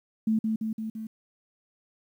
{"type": "tone with echo", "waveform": "sine", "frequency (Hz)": 220, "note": "A3", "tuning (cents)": 0, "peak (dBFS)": -21, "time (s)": [0.27, 0.39], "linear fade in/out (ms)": 5, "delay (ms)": 170, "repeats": 4, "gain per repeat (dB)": -3, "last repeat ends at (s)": 1.07, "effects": ["10-bit"]}